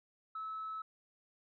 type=tone; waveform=sine; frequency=1300 Hz; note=E6; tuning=24 cents flat; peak=-38 dBFS; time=0.35-0.82 s; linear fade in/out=5 ms; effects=tanh soft clip ceiling -35 dBFS